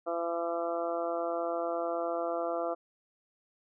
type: harmonic tone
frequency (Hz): 169.2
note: E3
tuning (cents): +45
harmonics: 2 / 3 / 4 / 5 / 6 / 7 / 8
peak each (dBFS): -38 / -35 / -33 / -45 / -47 / -40 / -44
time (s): 0.06-2.75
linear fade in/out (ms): 20
effects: none